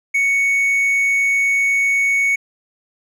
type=tone; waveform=triangle; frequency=2223 Hz; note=C#7; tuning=4 cents sharp; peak=-12 dBFS; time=0.14-2.36 s; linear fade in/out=10 ms; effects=none